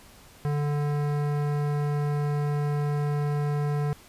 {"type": "tone with hard clipping", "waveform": "sine", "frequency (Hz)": 146.4, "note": "D3", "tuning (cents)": -5, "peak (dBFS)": -26, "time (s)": [0.45, 3.93], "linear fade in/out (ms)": 0, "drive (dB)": 17, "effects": ["pink hiss -52 dBFS RMS until 4.08 s", "resampled to 32000 Hz"]}